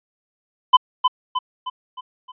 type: tone with echo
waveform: square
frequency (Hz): 1012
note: B5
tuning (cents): +42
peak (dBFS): -7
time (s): 0.73-0.77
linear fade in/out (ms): 10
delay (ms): 310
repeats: 5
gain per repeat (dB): -6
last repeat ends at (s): 2.32
effects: resampled to 8000 Hz